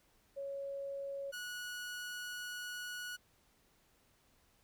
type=tone pair in turn; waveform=sine / sawtooth; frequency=554.4 / 1463.5 Hz; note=C#5 / F#6; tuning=0 / -19 cents; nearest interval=octave + perfect fourth; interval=1681 cents; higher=second; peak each=-39 / -38 dBFS; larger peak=second; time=0.36-1.32 / 1.32-3.17 s; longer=second; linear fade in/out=20 ms; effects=pink hiss -71 dBFS RMS until 4.63 s